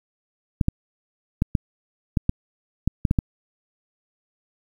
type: clicks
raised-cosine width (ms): 5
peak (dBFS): -6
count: 10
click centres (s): 0.612 / 0.684 / 1.421 / 1.552 / 2.172 / 2.294 / 2.876 / 3.052 / 3.111 / 3.188
effects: 8-bit